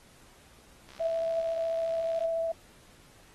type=click train; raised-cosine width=0.2 ms; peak=-33 dBFS; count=91; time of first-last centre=0.89-2.237 s; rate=66.8 Hz
type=tone with vibrato; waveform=sine; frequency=659.3 Hz; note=E5; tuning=in tune; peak=-27 dBFS; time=1-2.52 s; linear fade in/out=5 ms; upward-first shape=sine; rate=14 Hz; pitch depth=9 cents each way
effects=pink hiss -58 dBFS RMS until 3.34 s + AAC 32 kbps